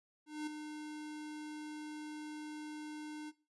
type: tone with ADSR envelope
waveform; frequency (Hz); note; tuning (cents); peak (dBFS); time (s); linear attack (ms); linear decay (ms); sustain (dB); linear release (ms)
square; 303.3; D#4; -44; -37; 0.26-3.32; 210; 7; -7; 35
effects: noise-tail reverb RT60 0.3 s tail -18 dB re dry + resampled to 24000 Hz